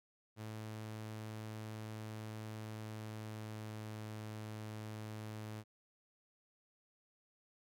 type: tone with pitch glide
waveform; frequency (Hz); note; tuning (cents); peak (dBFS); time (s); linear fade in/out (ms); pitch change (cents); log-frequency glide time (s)
sawtooth; 108.9 to 108.02; A2 to A2; -17 to -31; -40; 0.36-5.64; 50; -14; 2.62-4.01
effects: none